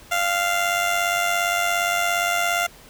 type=tone with amplitude modulation; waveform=15% pulse; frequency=695 Hz; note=F5; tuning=9 cents flat; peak=-11 dBFS; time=0.11-2.67 s; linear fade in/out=10 ms; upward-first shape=sine; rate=97.3 Hz; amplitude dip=50%; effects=pink hiss -47 dBFS RMS until 2.89 s